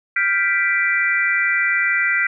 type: chord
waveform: sine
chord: G dominant seventh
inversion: third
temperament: equal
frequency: 1396.9 / 1568 / 1975.5 / 2349 Hz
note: F6 / G6 / B6 / D7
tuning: 0 / 0 / 0 / 0 cents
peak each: -23 / -23 / -18 / -23 dBFS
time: 0.16-2.27 s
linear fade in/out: 5 ms
effects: none